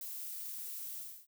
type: noise with ADSR envelope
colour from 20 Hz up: violet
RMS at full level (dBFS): -41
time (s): 0.01-1.27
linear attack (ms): 3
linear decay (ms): 3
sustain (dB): -2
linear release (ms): 300
effects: none